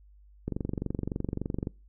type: click train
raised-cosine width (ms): 3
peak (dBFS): -18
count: 29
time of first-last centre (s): 0.48-1.671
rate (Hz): 23.5
effects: noise-tail reverb RT60 0.3 s tail -24 dB re dry + added 50 Hz sine -53 dBFS peak until 1.88 s